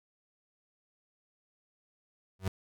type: tone with exponential growth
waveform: 35% pulse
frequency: 94.6 Hz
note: F#2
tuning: 39 cents sharp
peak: -24 dBFS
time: 2.39-2.48 s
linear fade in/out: 5 ms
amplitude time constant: 19 ms
effects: none